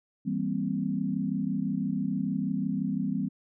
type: chord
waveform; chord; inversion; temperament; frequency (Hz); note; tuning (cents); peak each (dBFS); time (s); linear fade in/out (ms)
sine; C dominant seventh; first; just; 163.52 / 196.22 / 235.5 / 261.6; E3 / G3 / Bb3 / C4; -14 / +2 / +18 / 0; -34 / -30 / -34 / -32; 0.25-3.29; 20
effects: none